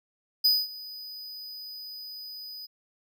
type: tone with ADSR envelope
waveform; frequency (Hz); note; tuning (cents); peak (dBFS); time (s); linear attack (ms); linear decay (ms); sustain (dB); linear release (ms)
square; 4978; D#8; 0; -18; 0.44-2.67; 12; 220; -21; 21
effects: none